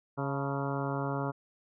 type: harmonic tone with a mistuned harmonic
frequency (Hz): 138.59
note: C#3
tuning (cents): 0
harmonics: 1 / 2 / 3 / 4 / 5 / 6 / 7 / 8 / 9 / 10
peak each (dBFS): -34 / -37 / -39 / -40 / -41 / -42 / -42 / -43 / -44 / -44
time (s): 0.17-1.32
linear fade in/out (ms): 20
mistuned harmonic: 6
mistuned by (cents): +73
effects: none